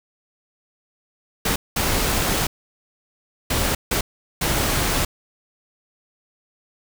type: noise bursts at uneven times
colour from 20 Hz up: pink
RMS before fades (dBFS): -21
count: 5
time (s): 1.45-1.56 / 1.76-2.47 / 3.5-3.75 / 3.91-4.01 / 4.41-5.05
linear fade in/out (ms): 5
effects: none